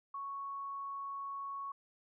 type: tone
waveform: sine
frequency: 1108.7 Hz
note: C#6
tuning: in tune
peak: -39 dBFS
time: 0.14-1.72 s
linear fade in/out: 5 ms
effects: none